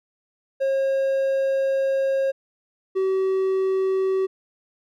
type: tone pair in turn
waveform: triangle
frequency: 540 / 381.2 Hz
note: C#5 / G4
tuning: -45 / -48 cents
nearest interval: tritone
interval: 603 cents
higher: first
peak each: -17 dBFS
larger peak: neither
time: 0.6-2.32 / 2.95-4.27 s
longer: first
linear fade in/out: 20 ms
effects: none